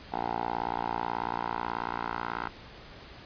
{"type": "tone with band-pass filter sweep", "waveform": "10% pulse", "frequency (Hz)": 58.27, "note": "A#1", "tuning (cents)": 0, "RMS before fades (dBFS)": -33, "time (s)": [0.12, 2.49], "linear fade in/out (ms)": 10, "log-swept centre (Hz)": [770, 1200], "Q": 3, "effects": ["pink hiss -48 dBFS RMS until 3.25 s", "resampled to 11025 Hz"]}